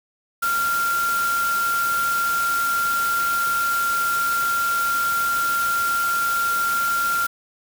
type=tone in noise; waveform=sine; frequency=1384 Hz; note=F6; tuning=16 cents flat; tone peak=-19 dBFS; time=0.42-7.27 s; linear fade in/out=10 ms; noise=white; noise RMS=-30 dBFS; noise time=0.42-7.27 s; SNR=+8 dB; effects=none